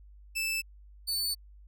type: tone pair in turn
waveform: sawtooth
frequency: 2637 / 4497 Hz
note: E7 / C#8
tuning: 0 / +24 cents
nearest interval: major sixth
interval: 924 cents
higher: second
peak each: -26 dBFS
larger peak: neither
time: 0.35-0.62 / 1.07-1.35 s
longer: second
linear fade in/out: 20 ms
effects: added 50 Hz sine -50 dBFS peak until 1.67 s